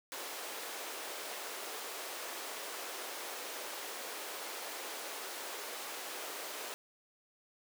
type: high-pass noise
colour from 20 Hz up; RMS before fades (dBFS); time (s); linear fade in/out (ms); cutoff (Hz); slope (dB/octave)
pink; -43; 0.12-6.74; 0; 390; 24
effects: none